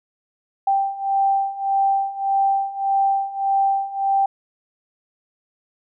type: beating tone pair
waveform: sine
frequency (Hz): 784 / 785.7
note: G5 / G5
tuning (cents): 0 / +4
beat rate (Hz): 1.7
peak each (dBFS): -22 / -19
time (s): 0.67-4.26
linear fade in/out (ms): 5
effects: none